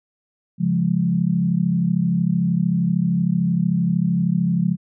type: chord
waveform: sine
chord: Db major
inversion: none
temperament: equal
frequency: 138.59 / 174.61 / 207.7 Hz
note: Db3 / F3 / Ab3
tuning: 0 / 0 / 0 cents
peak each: -24 / -18 / -23 dBFS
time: 0.58-4.77 s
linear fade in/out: 50 ms
effects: none